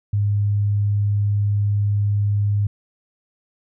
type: tone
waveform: sine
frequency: 102.5 Hz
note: G#2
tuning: 22 cents flat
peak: -16 dBFS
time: 0.13-2.67 s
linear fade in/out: 5 ms
effects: none